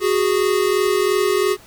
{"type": "tone pair together", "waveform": "square", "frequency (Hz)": [370, 412.9], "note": ["F#4", "G#4"], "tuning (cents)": [0, -10], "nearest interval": "major second", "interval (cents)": 190, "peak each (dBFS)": -19, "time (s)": [0, 1.57], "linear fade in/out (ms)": 50, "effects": ["pink hiss -46 dBFS RMS until 1.66 s"]}